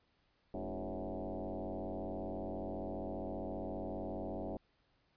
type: tone with frequency modulation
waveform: sine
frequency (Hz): 169.8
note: F3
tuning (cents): -48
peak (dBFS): -38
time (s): 0.54-4.57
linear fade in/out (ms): 2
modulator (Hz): 94.8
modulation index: 6
effects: pink hiss -75 dBFS RMS until 5.16 s + resampled to 11025 Hz